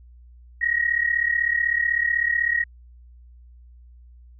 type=tone pair together; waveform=sine; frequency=1872 / 1908 Hz; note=A#6 / A#6; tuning=+7 / +40 cents; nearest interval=unison; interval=33 cents; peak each=-22 dBFS; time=0.61-2.64 s; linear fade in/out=10 ms; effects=added 60 Hz sine -45 dBFS peak until 4.39 s